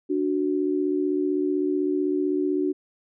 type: tone pair together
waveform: sine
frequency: 294.2 / 370 Hz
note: D4 / F#4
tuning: +3 / 0 cents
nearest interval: major third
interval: 397 cents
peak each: -24 dBFS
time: 0.09-2.73 s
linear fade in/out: 20 ms
effects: none